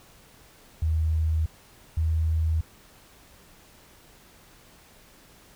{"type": "tone pair in turn", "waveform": "sine", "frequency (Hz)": [79.4, 80.14], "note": ["D#2", "E2"], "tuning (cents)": [36, -48], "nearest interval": "unison", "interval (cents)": 16, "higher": "second", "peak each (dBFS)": -21, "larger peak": "neither", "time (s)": [[0.82, 1.46], [1.97, 2.61]], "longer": "neither", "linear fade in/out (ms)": 5, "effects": ["pink hiss -54 dBFS RMS until 5.55 s"]}